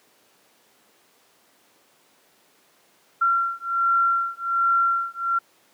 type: beating tone pair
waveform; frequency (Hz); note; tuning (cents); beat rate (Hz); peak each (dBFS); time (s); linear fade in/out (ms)
sine; 1368 / 1369.3; F6 / F6; -36 / -35; 1.3; -22; 3.21-5.39; 10
effects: pink hiss -59 dBFS RMS until 5.73 s + high-pass 300 Hz 12 dB/octave